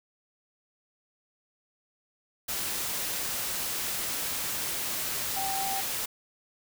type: tone in noise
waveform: sine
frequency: 778 Hz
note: G5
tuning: 13 cents flat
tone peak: -31 dBFS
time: 5.36-5.81 s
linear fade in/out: 10 ms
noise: white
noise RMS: -32 dBFS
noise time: 2.48-6.06 s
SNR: -2 dB
effects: none